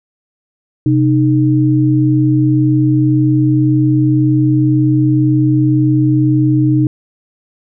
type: tone pair together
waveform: sine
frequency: 129.2 / 307.3 Hz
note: C3 / D#4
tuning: -21 / -21 cents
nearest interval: octave + minor third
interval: 1500 cents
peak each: -11 dBFS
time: 0.86-6.87 s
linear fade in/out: 2 ms
effects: none